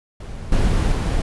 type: noise with level steps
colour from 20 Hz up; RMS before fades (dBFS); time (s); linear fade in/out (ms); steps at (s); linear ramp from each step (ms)
brown; -31 / -17 / -19; 0.2-1.22; 5; 0.52 / 0.92; 2
effects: resampled to 24000 Hz